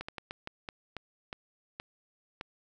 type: slowing click train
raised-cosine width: 0.3 ms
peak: -22 dBFS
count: 10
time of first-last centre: 0.01-2.411 s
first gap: 75 ms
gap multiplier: 1.3
effects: none